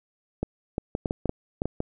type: clicks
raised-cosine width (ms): 2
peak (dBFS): -13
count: 10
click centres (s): 0.43 / 0.781 / 0.951 / 1.058 / 1.109 / 1.257 / 1.294 / 1.619 / 1.656 / 1.804
effects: none